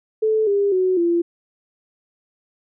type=tone with pitch steps; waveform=sine; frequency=436.2 / 402.3 / 371.1 / 342.2 Hz; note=A4 / G4 / F#4 / F4; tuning=-15 / +45 / +5 / -35 cents; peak=-15 dBFS; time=0.22-1.22 s; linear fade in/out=10 ms; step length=250 ms; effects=none